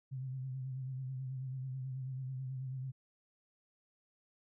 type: tone with vibrato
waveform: sine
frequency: 130.81 Hz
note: C3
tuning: in tune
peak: -38 dBFS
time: 0.11-2.92 s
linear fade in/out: 20 ms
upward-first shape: sine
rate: 9.2 Hz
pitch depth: 46 cents each way
effects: none